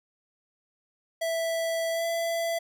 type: tone with pitch glide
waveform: square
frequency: 659.3 to 669.3 Hz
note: E5 to E5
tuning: 0 to +26 cents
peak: -27 dBFS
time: 1.21-2.59 s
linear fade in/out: 10 ms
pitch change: +26 cents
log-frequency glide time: 1.91-2.05 s
effects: none